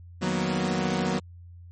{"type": "chord", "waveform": "sawtooth", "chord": "B major seventh", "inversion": "first", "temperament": "equal", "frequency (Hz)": [155.56, 185, 233.1, 246.9], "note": ["D#3", "F#3", "A#3", "B3"], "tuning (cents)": [0, 0, 0, 0], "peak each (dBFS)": [-28, -23, -28, -28], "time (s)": [0.21, 1.2], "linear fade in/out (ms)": 20, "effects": ["added 87 Hz sine -43 dBFS peak until 1.71 s", "MP3 32 kbps"]}